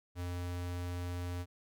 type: tone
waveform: square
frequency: 88.5 Hz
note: F2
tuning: 23 cents sharp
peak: -37 dBFS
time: 0.15-1.46 s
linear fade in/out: 50 ms
effects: none